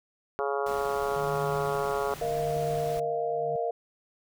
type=harmonic tone; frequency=139.7 Hz; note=C#3; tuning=14 cents sharp; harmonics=3 / 4 / 5 / 6 / 7 / 8 / 9 / 10; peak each=-30 / -34 / -34 / -36 / -39 / -36 / -40 / -39 dBFS; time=0.39-2.14 s; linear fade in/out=0 ms
type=noise; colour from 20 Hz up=pink; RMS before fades=-43 dBFS; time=0.66-3 s; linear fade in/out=5 ms
type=tone with tremolo; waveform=sine; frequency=149.6 Hz; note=D3; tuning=32 cents sharp; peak=-33 dBFS; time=1.16-3.56 s; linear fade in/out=0 ms; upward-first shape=sine; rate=0.84 Hz; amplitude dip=90%
type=chord; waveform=sine; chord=Bb suspended fourth; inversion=none; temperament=equal with one note detuned; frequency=466.2 / 622.3 / 691.6 Hz; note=Bb4 / Eb5 / F5; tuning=0 / 0 / -17 cents; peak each=-30 / -34 / -30 dBFS; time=2.21-3.71 s; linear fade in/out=5 ms
effects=none